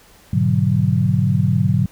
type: chord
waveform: sine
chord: G# half-diminished seventh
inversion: none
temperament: equal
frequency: 103.83 / 123.47 / 146.83 / 185 Hz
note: G#2 / B2 / D3 / F#3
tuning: 0 / 0 / 0 / 0 cents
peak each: -19 dBFS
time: 0.33-1.86 s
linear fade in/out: 5 ms
effects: pink hiss -49 dBFS RMS until 1.91 s